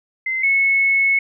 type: tone pair in turn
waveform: sine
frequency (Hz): 2068 / 2196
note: C7 / C#7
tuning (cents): -21 / -17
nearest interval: minor second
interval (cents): 104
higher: second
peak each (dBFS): -19 / -13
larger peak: second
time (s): 0.26-0.43 / 0.43-1.19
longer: second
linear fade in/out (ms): 5
effects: none